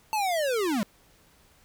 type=linear sweep; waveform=square; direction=down; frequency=890 to 189.2 Hz; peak=-25 dBFS; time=0.13-0.83 s; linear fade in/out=0 ms; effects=pink hiss -60 dBFS RMS until 1.64 s